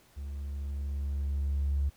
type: tone with level ramp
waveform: triangle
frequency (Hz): 70.3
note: C#2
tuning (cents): +25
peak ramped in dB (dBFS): -34 to -21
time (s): 0.16-1.9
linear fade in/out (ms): 20
effects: tanh soft clip ceiling -23 dBFS + pink hiss -62 dBFS RMS until 1.96 s